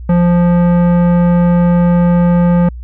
sine tone with tanh clipping, 174.61 Hz, F3, in tune, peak -9 dBFS, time 0.09-2.69 s, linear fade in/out 5 ms, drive 15 dB, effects added 60 Hz sine -24 dBFS peak until 2.83 s

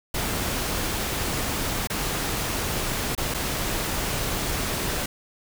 pink noise with dropouts, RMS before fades -27 dBFS, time 0.14-5.06 s, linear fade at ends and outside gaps 5 ms, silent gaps 1.873-1.899 / 3.151-3.177 / 3.341-3.344 s, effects none

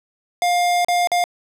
square tone with dropouts, 706 Hz, F5, 19 cents sharp, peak -16 dBFS, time 0.42-1.24 s, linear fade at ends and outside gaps 1 ms, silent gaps 0.847-0.884 / 1.073-1.117 s, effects low-pass 12000 Hz 12 dB/octave

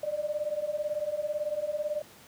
sine beating tone pair, 587.3 / 605.3 Hz, D5 / D#5, 0 / -48 cents, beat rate 18 Hz, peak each -33 / -31 dBFS, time 0.03-2.02 s, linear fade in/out 5 ms, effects pink hiss -53 dBFS RMS until 2.27 s + high-pass 100 Hz 12 dB/octave

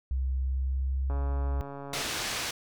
sine tone with pitch glide, 65.41 to 66.94 Hz, C2 to C2, 0 to +40 cents, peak -26 dBFS, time 0.11-1.61 s, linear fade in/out 0 ms, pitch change +40 cents, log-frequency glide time 0.38-1.22 s
click train, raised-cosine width 1 ms, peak -27 dBFS, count 129, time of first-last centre 1.1-2.014 s, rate 140 Hz
white low-pass noise, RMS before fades -33 dBFS, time 1.93-2.51 s, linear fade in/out 5 ms, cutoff 5600 Hz, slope 12 dB/octave
effects none

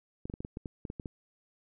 clicks, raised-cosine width 3 ms, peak -25 dBFS, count 11, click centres 0.255 / 0.299 / 0.339 / 0.405 / 0.449 / 0.571 / 0.658 / 0.852 / 0.901 / 0.998 / 1.058 s, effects none

